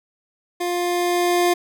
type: tone with level ramp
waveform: 25% pulse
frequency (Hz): 351.9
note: F4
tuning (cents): +13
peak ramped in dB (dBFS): -18 to -11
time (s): 0.6-1.54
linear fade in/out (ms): 10
effects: none